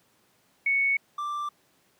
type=tone pair in turn; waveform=sine / triangle; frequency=2217 / 1177.5 Hz; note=C#7 / D6; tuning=0 / +4 cents; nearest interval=major seventh; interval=1096 cents; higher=first; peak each=-21 / -27 dBFS; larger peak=first; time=0.66-0.97 / 1.18-1.49 s; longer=neither; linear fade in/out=5 ms; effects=pink hiss -65 dBFS RMS until 1.99 s + high-pass 150 Hz 12 dB/octave